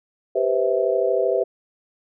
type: chord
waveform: sine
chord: C major seventh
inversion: second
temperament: just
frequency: 392.4 / 490.5 / 523.3 / 654.1 Hz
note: G4 / B4 / C5 / E5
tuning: +2 / -12 / 0 / -14 cents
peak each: -23 dBFS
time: 0.35-1.44 s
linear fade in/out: 10 ms
effects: none